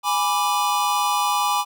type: chord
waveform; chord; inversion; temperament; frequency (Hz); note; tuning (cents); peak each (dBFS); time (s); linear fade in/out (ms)
square; G# diminished; none; equal with one note detuned; 825.8 / 987.8 / 1174.7; G#5 / B5 / D6; -10 / 0 / 0; -24; 0.03-1.65; 50
effects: none

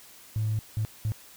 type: tone bursts at uneven times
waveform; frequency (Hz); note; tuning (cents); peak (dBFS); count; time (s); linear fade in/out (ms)
triangle; 108.6; A2; -22; -21; 3; 0.36-0.59 / 0.77-0.85 / 1.05-1.12; 0
effects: tanh soft clip ceiling -22 dBFS + white hiss -51 dBFS RMS until 1.36 s

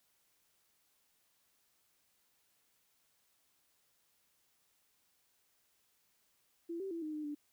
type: tone with pitch steps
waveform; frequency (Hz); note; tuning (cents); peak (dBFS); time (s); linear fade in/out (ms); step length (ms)
sine; 337.2 / 386.7 / 334.1 / 308.2 / 303.6 / 293.7; E4 / G4 / E4 / D#4 / D#4 / D4; +39 / -24 / +23 / -16 / -42 / 0; -38; 6.69-7.35; 10; 110
effects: white hiss -75 dBFS RMS until 7.52 s

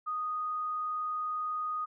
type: tone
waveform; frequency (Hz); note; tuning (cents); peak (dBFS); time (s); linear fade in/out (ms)
sine; 1241; D#6; -5; -31; 0.06-1.86; 20
effects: none

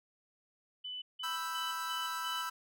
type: tone bursts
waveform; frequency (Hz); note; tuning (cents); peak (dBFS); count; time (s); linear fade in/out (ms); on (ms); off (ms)
sine; 2999; F#7; +23; -39; 5; 0.84-2.42; 10; 180; 170
type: chord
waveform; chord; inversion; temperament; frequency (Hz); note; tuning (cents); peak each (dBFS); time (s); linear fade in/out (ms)
45% pulse; E minor; second; equal; 987.8 / 1318.5 / 1568; B5 / E6 / G6; 0 / 0 / 0; -41 / -38 / -44; 1.23-2.5; 10
effects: none

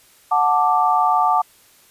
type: chord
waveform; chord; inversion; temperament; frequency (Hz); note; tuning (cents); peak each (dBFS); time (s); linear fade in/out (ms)
sine; D major; first; just; 734.2 / 881 / 1174.7; F#5 / A5 / D6; -14 / +2 / 0; -18; 0.31-1.42; 10
effects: white hiss -52 dBFS RMS until 1.9 s + resampled to 32000 Hz

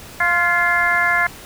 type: harmonic tone with a mistuned harmonic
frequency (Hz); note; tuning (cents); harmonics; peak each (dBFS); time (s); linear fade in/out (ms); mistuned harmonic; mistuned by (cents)
349.2; F4; 0; 2 / 3 / 4 / 5 / 6; -23 / -23 / -21 / -18 / -20; 0.2-1.27; 5; 5; -26
effects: pink hiss -38 dBFS RMS until 1.45 s

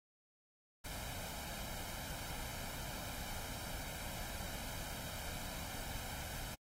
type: noise with comb filter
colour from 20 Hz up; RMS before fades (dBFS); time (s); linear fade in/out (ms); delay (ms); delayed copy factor
pink; -45; 0.84-6.55; 10; 1.3; +0.6
effects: AAC 48 kbps

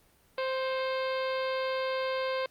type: harmonic tone with a mistuned harmonic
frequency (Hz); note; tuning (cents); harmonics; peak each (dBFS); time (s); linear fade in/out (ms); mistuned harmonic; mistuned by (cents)
523.3; C5; 0; 1 / 2 / 3 / 4 / 5 / 6 / 7 / 8 / 9; -30 / -36 / -40 / -42 / -44 / -46 / -47 / -48 / -49; 0.38-2.46; 2; 4; +34
effects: pink hiss -64 dBFS RMS until 2.5 s + Opus 32 kbps

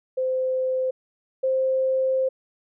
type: tone pair in turn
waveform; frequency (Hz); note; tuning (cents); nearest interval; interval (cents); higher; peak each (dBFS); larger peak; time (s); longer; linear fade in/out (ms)
sine; 517 / 524.5; C5 / C5; -21 / +4; unison; 25; second; -21 / -19; second; 0.17-0.91 / 1.43-2.29; second; 10
effects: none

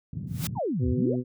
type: band-pass noise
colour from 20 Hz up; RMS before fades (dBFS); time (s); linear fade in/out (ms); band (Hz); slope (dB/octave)
pink; -33; 0.13-0.59; 5; 100 to 180; 24
type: noise with exponential growth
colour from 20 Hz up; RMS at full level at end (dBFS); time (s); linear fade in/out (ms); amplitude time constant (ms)
white; -29; 0.27-0.47; 2; 42
type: exponential two-way sweep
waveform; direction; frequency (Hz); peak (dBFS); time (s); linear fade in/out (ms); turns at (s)
sine; down then up; 1046.5 to 67.1 to 740; -25; 0.55-1.16; 50; 0.89
type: harmonic tone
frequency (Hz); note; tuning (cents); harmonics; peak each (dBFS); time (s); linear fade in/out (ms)
124.9; B2; +20; 1 / 2 / 3 / 4; -30 / -27 / -32 / -40; 0.79-1.24; 50
effects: none

